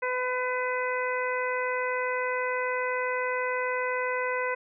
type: harmonic tone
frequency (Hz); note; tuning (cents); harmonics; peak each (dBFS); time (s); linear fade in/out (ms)
503; B4; +32; 1 / 2 / 3 / 4 / 5; -30 / -32 / -34 / -33 / -39; 0.02-4.55; 10
effects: none